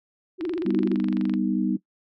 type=tone with vibrato; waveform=sine; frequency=340 Hz; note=F4; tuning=46 cents flat; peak=-24 dBFS; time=0.38-0.99 s; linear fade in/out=50 ms; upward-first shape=sine; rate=17 Hz; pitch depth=160 cents each way
type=click train; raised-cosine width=0.3 ms; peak=-22 dBFS; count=23; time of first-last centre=0.41-1.338 s; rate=23.7 Hz
type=chord; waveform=sine; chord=G augmented; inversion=none; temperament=equal; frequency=196 / 246.9 / 311.1 Hz; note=G3 / B3 / D#4; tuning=0 / 0 / 0 cents; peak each=-25 / -26 / -26 dBFS; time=0.65-1.77 s; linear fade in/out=10 ms
effects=noise-tail reverb RT60 0.1 s tail -18 dB re dry